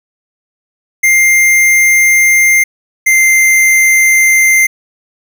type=tone pair in turn; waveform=square; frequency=2100 / 2089 Hz; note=C7 / C7; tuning=+6 / -3 cents; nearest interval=unison; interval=9 cents; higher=first; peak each=-6 dBFS; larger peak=neither; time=1.03-2.64 / 3.06-4.67 s; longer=neither; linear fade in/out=10 ms; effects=none